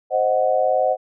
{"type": "chord", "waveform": "sine", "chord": "C diminished", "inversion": "none", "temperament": "equal", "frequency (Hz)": [523.3, 622.3, 740], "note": ["C5", "Eb5", "Gb5"], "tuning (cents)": [0, 0, 0], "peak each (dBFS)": [-20, -20, -20], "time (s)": [0.1, 0.97], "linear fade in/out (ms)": 50, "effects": []}